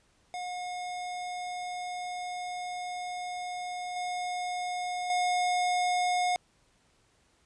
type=tone with level steps; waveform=square; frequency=721 Hz; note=F#5; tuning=45 cents flat; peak=-35 / -32 / -26 dBFS; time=0.34-6.36 s; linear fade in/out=0 ms; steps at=3.96 / 5.1 s; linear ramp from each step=2 ms; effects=pink hiss -67 dBFS RMS until 7.45 s + resampled to 22050 Hz